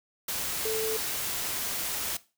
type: tone in noise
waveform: sine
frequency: 440.2 Hz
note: A4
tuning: 1 cent sharp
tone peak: -28 dBFS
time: 0.65-0.97 s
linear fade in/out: 5 ms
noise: white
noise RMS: -32 dBFS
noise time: 0.28-2.17 s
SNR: +1 dB
effects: noise-tail reverb RT60 0.3 s tail -18 dB re dry